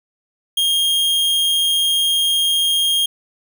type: tone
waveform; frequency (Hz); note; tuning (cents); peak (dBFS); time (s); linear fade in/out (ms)
45% pulse; 3233; G#7; -47; -14; 0.57-3.06; 5
effects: none